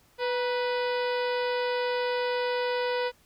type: harmonic tone with a mistuned harmonic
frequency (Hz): 494.6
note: B4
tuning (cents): +3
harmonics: 1 / 2 / 3 / 4 / 5 / 6 / 7 / 8 / 9 / 10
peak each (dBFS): -27 / -33 / -37 / -39 / -41 / -43 / -44 / -45 / -46 / -47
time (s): 0.18-3.12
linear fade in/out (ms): 50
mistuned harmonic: 2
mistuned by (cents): -51
effects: pink hiss -62 dBFS RMS until 3.25 s